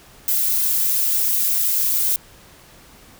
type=noise with flanger; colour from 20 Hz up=violet; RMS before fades=-19 dBFS; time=0.28-2.16 s; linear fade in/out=0 ms; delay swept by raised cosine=1.9 to 2.66 ms; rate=2.8 Hz; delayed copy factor=+0.55; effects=pink hiss -47 dBFS RMS until 3.19 s